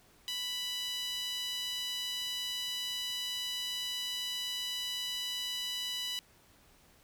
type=tone with high-pass filter; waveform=sawtooth; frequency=987.8 Hz; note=B5; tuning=in tune; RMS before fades=-37 dBFS; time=0.28-6.19 s; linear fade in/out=0 ms; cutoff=3300 Hz; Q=4.4; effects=pink hiss -63 dBFS RMS until 7.03 s